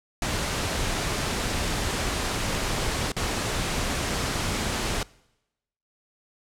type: noise with dropouts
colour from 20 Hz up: pink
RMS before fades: -27 dBFS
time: 0.22-5.03 s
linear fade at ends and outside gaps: 2 ms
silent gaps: 3.119-3.165 s
effects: noise-tail reverb RT60 0.9 s tail -23 dB re dry + low-pass 9000 Hz 12 dB/octave